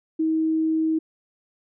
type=tone; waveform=sine; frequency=318.5 Hz; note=D#4; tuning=41 cents sharp; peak=-19 dBFS; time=0.19-0.99 s; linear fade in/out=10 ms; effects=none